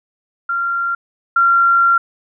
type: tone pair in turn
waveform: sine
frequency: 1382 / 1376.3 Hz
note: F6 / F6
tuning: -19 / -26 cents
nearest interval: unison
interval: 7 cents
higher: first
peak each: -16 / -9 dBFS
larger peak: second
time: 0.49-0.95 / 1.36-1.98 s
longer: second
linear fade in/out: 5 ms
effects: none